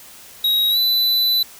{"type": "tone with pitch glide", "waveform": "square", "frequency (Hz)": [3812, 3990], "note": ["A#7", "B7"], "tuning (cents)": [38, 17], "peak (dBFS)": -15, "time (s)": [0.44, 1.43], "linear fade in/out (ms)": 5, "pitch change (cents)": 79, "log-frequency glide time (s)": [0.7, 0.78], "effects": ["white hiss -42 dBFS RMS until 1.59 s"]}